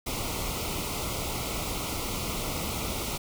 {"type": "band-stop noise", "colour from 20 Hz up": "pink", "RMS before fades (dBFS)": -32, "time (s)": [0.06, 3.18], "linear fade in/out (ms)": 10, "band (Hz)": [1400, 2000], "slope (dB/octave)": 96, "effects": []}